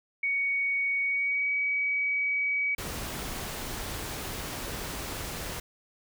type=tone with pitch glide; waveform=sine; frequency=2236 to 2270 Hz; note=C#7 to C#7; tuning=+14 to +41 cents; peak=-25 dBFS; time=0.23-2.75 s; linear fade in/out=5 ms; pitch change=+27 cents; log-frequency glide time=1.04-1.5 s
type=noise; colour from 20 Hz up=pink; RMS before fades=-36 dBFS; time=2.78-5.6 s; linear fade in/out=5 ms
effects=none